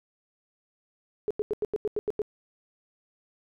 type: tone bursts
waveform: sine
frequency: 421.5 Hz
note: G#4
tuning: 26 cents sharp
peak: -24 dBFS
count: 9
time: 1.28-2.218 s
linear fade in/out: 0 ms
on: 26 ms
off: 88 ms
effects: none